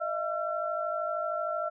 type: tone cluster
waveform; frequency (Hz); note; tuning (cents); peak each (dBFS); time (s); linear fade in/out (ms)
sine; 621 / 674 / 1353; D#5 / E5 / E6; -3 / +38 / +45; -33 / -34 / -33; 0-1.7; 20
effects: none